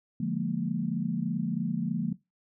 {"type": "chord", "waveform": "sine", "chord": "Bb dominant seventh", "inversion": "first", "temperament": "just", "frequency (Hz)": [145.68, 174.81, 209.8, 233.1], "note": ["D3", "F3", "Ab3", "Bb3"], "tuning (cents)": [-14, 2, 18, 0], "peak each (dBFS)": [-35, -31, -33, -32], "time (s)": [0.2, 2.13], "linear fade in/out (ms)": 5, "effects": ["noise-tail reverb RT60 0.2 s tail -18 dB re dry"]}